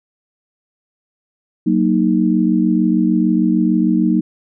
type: chord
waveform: sine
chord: D# minor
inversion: first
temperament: just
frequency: 186.68 / 233.3 / 311.1 Hz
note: F#3 / A#3 / D#4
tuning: +16 / +2 / 0 cents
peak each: -16 dBFS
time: 1.66-4.21 s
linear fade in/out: 10 ms
effects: none